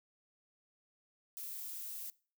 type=noise; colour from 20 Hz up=violet; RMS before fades=-44 dBFS; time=1.37-2.1 s; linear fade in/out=0 ms; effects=noise-tail reverb RT60 0.4 s tail -22 dB re dry